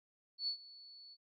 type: tone with ADSR envelope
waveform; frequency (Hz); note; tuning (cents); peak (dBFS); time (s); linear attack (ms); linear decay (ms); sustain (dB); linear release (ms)
sine; 4435; C#8; 0; -33; 0.38-1.17; 96; 91; -20; 44
effects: none